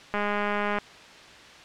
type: click train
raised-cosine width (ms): 0.5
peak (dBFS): -13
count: 134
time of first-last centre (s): 0.14-0.786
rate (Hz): 206
effects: white hiss -47 dBFS RMS until 1.64 s + low-pass 4000 Hz 12 dB/octave